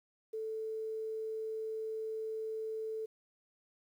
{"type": "tone with quantisation", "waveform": "sine", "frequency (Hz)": 440, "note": "A4", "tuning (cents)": 0, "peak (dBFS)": -36, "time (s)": [0.33, 3.06], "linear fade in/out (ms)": 10, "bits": 11, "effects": []}